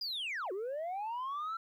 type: linear two-way sweep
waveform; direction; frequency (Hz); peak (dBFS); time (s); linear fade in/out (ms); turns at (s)
sine; down then up; 4978 to 356.4 to 1360; -33; 0.01-1.57; 5; 0.52
effects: tanh soft clip ceiling -34 dBFS + 12-bit